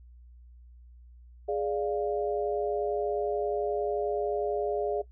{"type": "chord", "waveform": "sine", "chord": "D diminished", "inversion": "second", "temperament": "equal", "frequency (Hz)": [415.3, 587.3, 698.5], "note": ["Ab4", "D5", "F5"], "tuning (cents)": [0, 0, 0], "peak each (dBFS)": [-29, -32, -34], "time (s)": [1.48, 5.02], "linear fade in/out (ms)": 10, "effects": ["noise-tail reverb RT60 0.1 s tail -17 dB re dry", "added 60 Hz sine -49 dBFS peak until 5.11 s"]}